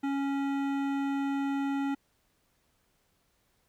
sine tone with hard clipping, 277.2 Hz, C#4, in tune, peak -30 dBFS, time 0.03-1.95 s, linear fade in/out 10 ms, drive 15 dB, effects pink hiss -72 dBFS RMS until 3.68 s

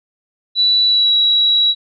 sine tone with pitch glide, 3951 to 3888 Hz, B7 to B7, 0 to -28 cents, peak -10 dBFS, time 0.55-1.75 s, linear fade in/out 50 ms, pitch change -28 cents, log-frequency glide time 0.86-1.13 s, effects none

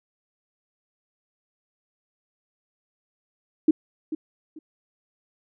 sine tone with echo, 312.4 Hz, D#4, 7 cents sharp, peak -12 dBFS, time 3.68-3.71 s, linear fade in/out 5 ms, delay 440 ms, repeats 2, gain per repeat -13 dB, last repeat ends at 4.59 s, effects none

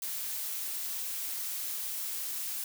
blue noise, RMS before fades -36 dBFS, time 0.02-2.64 s, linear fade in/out 2 ms, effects none

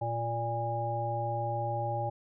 harmonic tone, 116.7 Hz, A#2, 2 cents sharp, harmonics 1 / 3 / 5 / 7, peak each -34 / -42 / -36 / -33 dBFS, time 0.01-2.1 s, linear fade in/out 10 ms, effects none

